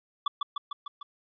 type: tone with echo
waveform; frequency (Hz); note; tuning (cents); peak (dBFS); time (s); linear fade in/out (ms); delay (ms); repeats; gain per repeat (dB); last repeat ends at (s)
square; 1147; D6; -41; -24; 0.26-0.28; 5; 150; 5; -3; 1.03
effects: resampled to 11025 Hz + 11-bit